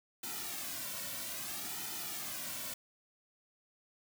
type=noise with flanger; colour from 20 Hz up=white; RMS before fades=-41 dBFS; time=0.23-2.74 s; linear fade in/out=5 ms; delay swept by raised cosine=1.8 to 2.45 ms; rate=0.61 Hz; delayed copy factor=-0.75; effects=none

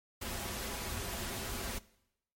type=noise with comb filter; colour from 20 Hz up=pink; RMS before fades=-39 dBFS; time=0.21-1.79 s; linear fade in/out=10 ms; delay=6.6 ms; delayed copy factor=-0.55; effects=noise-tail reverb RT60 0.8 s tail -20 dB re dry + MP3 64 kbps

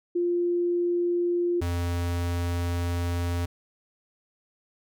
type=tone pair in turn; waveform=sine / square; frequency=349.2 / 86.82 Hz; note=F4 / F2; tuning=0 / -10 cents; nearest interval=2 octaves; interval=2410 cents; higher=first; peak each=-22 / -26 dBFS; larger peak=first; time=0.15-1.61 / 1.61-3.46 s; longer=second; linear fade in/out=10 ms; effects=none

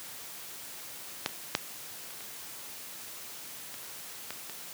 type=clicks; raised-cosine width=0.2 ms; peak=-10 / -29 / -7 / -29 / -28 / -26 / -19 / -23 dBFS; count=8; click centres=1.261 / 1.292 / 1.551 / 2.106 / 2.207 / 3.742 / 4.306 / 4.497 s; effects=white hiss -44 dBFS RMS until 4.73 s + high-pass 100 Hz 12 dB/octave

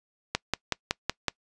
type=click train; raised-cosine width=0.2 ms; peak=-7 dBFS; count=6; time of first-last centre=0.35-1.283 s; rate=5.36 Hz; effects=noise-tail reverb RT60 0.1 s tail -25 dB re dry + resampled to 22050 Hz

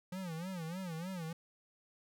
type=tone with vibrato; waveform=square; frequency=174.61 Hz; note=F3; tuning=in tune; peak=-40 dBFS; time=0.12-1.33 s; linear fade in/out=5 ms; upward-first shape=sine; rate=3.3 Hz; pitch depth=160 cents each way; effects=none

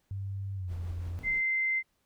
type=tone with pitch glide; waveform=sine; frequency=98 to 86.81 Hz; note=G2 to F2; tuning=0 to -10 cents; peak=-33 dBFS; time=0.11-1.19 s; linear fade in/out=0 ms; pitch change=-210 cents; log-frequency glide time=0.55-0.73 s
type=noise with tremolo; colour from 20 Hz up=brown; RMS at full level=-44 dBFS; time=0.67-1.42 s; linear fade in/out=50 ms; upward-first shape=sine; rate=5.8 Hz; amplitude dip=30%
type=tone; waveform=sine; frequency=2077 Hz; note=C7; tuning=13 cents flat; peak=-26 dBFS; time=1.23-1.83 s; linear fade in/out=50 ms
effects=pink hiss -75 dBFS RMS until 2.05 s

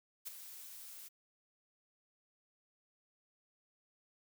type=noise with ADSR envelope; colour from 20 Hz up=blue; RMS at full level=-41 dBFS; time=0.25-1.09 s; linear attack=25 ms; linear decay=14 ms; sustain=-10 dB; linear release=20 ms; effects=none

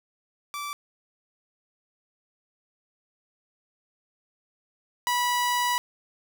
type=tone pair in turn; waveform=sawtooth; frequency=1163 / 978 Hz; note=D6 / B5; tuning=-17 / -17 cents; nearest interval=minor third; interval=300 cents; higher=first; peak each=-28 / -19 dBFS; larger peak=second; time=0.54-0.73 / 5.07-5.78 s; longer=second; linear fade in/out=0 ms; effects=none

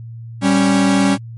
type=tone pair together; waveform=45% pulse; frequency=195.02 / 275.8 Hz; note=G3 / C#4; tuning=-9 / -9 cents; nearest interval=tritone; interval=600 cents; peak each=-14 dBFS; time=0.41-1.18 s; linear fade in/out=50 ms; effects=added 115 Hz sine -29 dBFS peak until 1.37 s + MP3 48 kbps

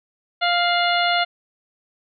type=harmonic tone with a mistuned harmonic; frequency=698.5 Hz; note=F5; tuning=in tune; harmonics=1 / 2 / 3 / 4 / 5 / 6; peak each=-20 / -23 / -25 / -26 / -27 / -28 dBFS; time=0.41-1.25 s; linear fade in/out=20 ms; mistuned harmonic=4; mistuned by=+50 cents; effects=none

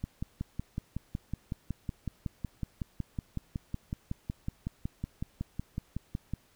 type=click train; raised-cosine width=5 ms; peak=-21 dBFS; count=35; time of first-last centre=0.04-6.336 s; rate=5.4 Hz; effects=pink hiss -65 dBFS RMS until 6.55 s

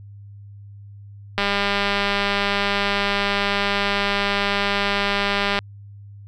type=click train; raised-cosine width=0.3 ms; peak=-5 dBFS; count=847; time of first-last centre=1.38-5.589 s; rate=201 Hz; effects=added 101 Hz sine -38 dBFS peak until 6.27 s

